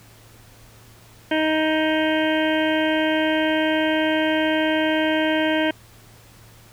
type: harmonic tone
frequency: 313 Hz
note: D#4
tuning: 10 cents sharp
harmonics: 1 / 2 / 3 / 5 / 6 / 7 / 8 / 9 / 10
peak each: -21 / -23 / -29 / -27 / -31 / -33 / -34 / -35 / -31 dBFS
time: 1.31-5.71 s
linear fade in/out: 5 ms
effects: added 112 Hz sine -50 dBFS peak until 6.72 s + pink hiss -50 dBFS RMS until 6.72 s